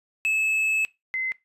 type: tone pair in turn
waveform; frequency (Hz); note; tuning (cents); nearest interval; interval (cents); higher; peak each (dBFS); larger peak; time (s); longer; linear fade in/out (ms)
triangle / sine; 2600 / 2056; E7 / C7; -24 / -31; major third; 407; first; -19 / -24; first; 0.25-0.85 / 1.14-1.32; first; 0
effects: noise-tail reverb RT60 0.2 s tail -20 dB re dry + resampled to 32000 Hz